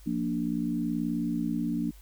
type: chord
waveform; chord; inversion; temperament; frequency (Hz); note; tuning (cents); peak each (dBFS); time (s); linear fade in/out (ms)
sine; Bb major; second; equal; 174.61 / 233.1 / 293.7; F3 / Bb3 / D4; 0 / 0 / 0; -33 / -30 / -31; 0.06-1.91; 10
effects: added 50 Hz sine -48 dBFS peak until 2.01 s + white hiss -59 dBFS RMS until 2.01 s